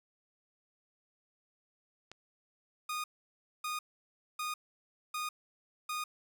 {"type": "click", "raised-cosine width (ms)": 0.2, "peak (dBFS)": -30, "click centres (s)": 2.116}
{"type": "tone bursts", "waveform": "sawtooth", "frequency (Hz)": 1232, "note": "D#6", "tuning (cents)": -17, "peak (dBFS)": -31, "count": 5, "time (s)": [2.89, 6.04], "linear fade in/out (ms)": 5, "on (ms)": 150, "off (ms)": 600}
{"effects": []}